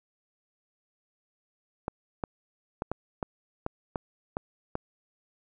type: clicks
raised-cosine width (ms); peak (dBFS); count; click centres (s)
1; -16; 9; 1.881 / 2.238 / 2.821 / 2.916 / 3.228 / 3.664 / 3.958 / 4.369 / 4.754
effects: none